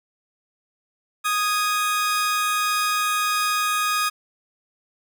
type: tone pair together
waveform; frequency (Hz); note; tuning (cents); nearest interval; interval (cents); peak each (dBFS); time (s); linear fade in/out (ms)
sawtooth; 1242.4 / 1656; D#6 / G#6; -3 / -5; perfect fourth; 498; -17 / -25; 1.24-4.1; 20
effects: none